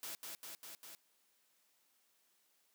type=noise with echo; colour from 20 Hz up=white; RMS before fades=-45 dBFS; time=0.03-0.15 s; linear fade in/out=0 ms; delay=200 ms; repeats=4; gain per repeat=-2 dB; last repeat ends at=0.95 s; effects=white hiss -75 dBFS RMS until 2.74 s + high-pass 200 Hz 12 dB/octave